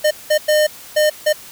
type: tone bursts at uneven times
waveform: square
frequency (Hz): 608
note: D#5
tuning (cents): -40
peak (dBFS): -12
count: 5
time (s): 0.04-0.11 / 0.3-0.38 / 0.48-0.67 / 0.96-1.1 / 1.26-1.33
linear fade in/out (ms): 10
effects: white hiss -38 dBFS RMS until 1.51 s